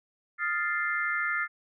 sine chord, F dominant seventh, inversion third, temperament equal, 1244.5 / 1396.9 / 1760 / 2093 Hz, Eb6 / F6 / A6 / C7, 0 / 0 / 0 / 0 cents, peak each -36 / -31 / -31 / -32 dBFS, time 0.38-1.48 s, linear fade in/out 50 ms, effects none

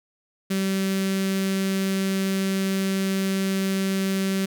sawtooth tone with notch filter, 192.7 Hz, G3, 29 cents flat, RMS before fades -24 dBFS, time 0.5-4.46 s, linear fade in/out 10 ms, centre 850 Hz, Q 0.7, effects none

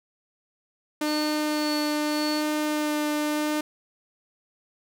sawtooth tone with vibrato, 301.4 Hz, D4, 45 cents sharp, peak -20 dBFS, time 1.01-3.61 s, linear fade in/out 5 ms, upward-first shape sine, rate 0.83 Hz, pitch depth 10 cents each way
sine tone with tremolo, 4435 Hz, C#8, in tune, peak -30 dBFS, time 1.04-2.44 s, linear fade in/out 50 ms, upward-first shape triangle, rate 1.8 Hz, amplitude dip 80%
effects none

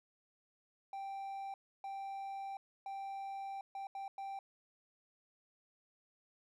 triangle tone bursts at uneven times, 784 Hz, G5, in tune, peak -39 dBFS, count 6, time 0.93-1.54 / 1.84-2.57 / 2.86-3.61 / 3.75-3.87 / 3.95-4.08 / 4.18-4.39 s, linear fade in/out 2 ms, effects none

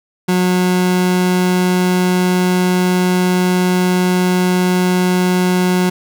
30% pulse tone, 181.7 Hz, F#3, 31 cents flat, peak -9 dBFS, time 0.28-5.9 s, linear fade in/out 10 ms, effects none

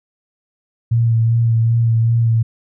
sine tone with vibrato, 115.1 Hz, A#2, 22 cents flat, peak -11 dBFS, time 0.91-2.43 s, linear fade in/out 10 ms, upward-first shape sine, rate 2.6 Hz, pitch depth 24 cents each way, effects none

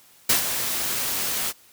white noise with ADSR envelope, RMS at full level -17 dBFS, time 0.29-1.53 s, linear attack 8 ms, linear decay 110 ms, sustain -9 dB, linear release 39 ms, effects white hiss -54 dBFS RMS until 1.72 s + high-pass 60 Hz 12 dB/octave

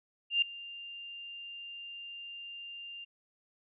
sine tone with ADSR envelope, 2794 Hz, F7, in tune, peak -22 dBFS, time 0.3-3.05 s, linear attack 120 ms, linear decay 4 ms, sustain -20 dB, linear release 15 ms, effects none

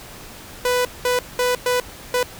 sawtooth tone bursts at uneven times, 495.8 Hz, B4, 7 cents sharp, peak -13 dBFS, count 5, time 0.65-0.85 / 1.05-1.19 / 1.39-1.55 / 1.66-1.8 / 2.14-2.23 s, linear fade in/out 2 ms, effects pink hiss -39 dBFS RMS until 2.39 s

